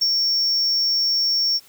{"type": "tone with ADSR envelope", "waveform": "triangle", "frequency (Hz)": 5480, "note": "F8", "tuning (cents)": -34, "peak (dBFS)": -14, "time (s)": [0.01, 1.6], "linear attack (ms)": 10, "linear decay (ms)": 56, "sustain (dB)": -2, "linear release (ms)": 39, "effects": ["white hiss -51 dBFS RMS until 1.68 s", "high-pass 60 Hz 12 dB/octave"]}